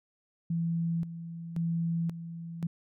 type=tone with tremolo; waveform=sine; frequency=167.2 Hz; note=E3; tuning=25 cents sharp; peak=-27 dBFS; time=0.5-2.67 s; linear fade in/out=5 ms; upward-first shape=square; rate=0.94 Hz; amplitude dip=70%; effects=none